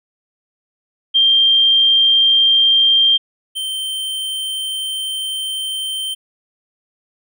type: tone pair in turn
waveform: sine / square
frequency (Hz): 3178 / 3114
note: G7 / G7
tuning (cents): +23 / -12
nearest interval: unison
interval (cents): 35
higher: first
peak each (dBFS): -9 / -21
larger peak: first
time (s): 1.14-3.18 / 3.55-6.15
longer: second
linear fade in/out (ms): 20
effects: none